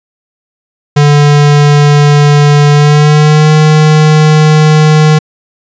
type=tone with pitch glide; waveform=square; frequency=146.1 to 153.98 Hz; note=D3 to D#3; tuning=-9 to -18 cents; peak=-3 dBFS; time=0.96-5.19 s; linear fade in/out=10 ms; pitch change=+91 cents; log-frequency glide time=2.72-3.51 s; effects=resampled to 16000 Hz